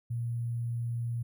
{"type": "tone with sample-and-hold", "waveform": "sine", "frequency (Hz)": 118, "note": "A#2", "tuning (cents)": 22, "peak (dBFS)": -30, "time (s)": [0.1, 1.23], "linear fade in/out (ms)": 10, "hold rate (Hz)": 11025, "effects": []}